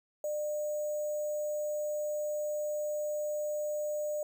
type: tone with sample-and-hold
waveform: sine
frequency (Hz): 600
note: D5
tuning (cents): +37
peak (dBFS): -31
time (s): 0.24-4.23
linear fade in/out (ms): 2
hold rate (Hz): 7350
effects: none